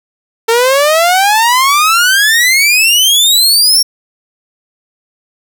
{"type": "exponential sweep", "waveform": "sawtooth", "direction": "up", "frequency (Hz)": [448, 5590], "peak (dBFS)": -3, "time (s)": [0.48, 3.83], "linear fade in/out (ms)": 10, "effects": []}